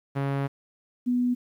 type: tone pair in turn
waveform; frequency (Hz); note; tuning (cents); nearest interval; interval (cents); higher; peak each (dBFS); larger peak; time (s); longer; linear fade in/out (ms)
sawtooth / sine; 138.59 / 246.3; C#3 / B3; 0 / -5; minor seventh; 995; second; -21; neither; 0.15-0.48 / 1.06-1.35; first; 20
effects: low-pass 2000 Hz 12 dB/octave + 10-bit

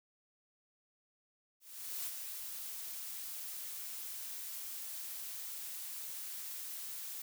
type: noise with ADSR envelope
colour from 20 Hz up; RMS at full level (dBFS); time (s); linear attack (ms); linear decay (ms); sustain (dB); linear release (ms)
blue; -39; 1.6-7.22; 460; 38; -5; 4
effects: none

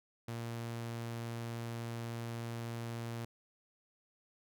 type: tone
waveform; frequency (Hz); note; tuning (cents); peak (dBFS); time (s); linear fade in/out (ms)
sawtooth; 116.54; A#2; 0; -35; 0.28-3.25; 5
effects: none

